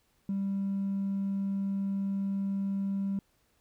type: tone with hard clipping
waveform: sine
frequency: 196.4 Hz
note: G3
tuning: 4 cents sharp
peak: -29 dBFS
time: 0.29-3.19 s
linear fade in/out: 2 ms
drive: 1 dB
effects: pink hiss -71 dBFS RMS until 3.6 s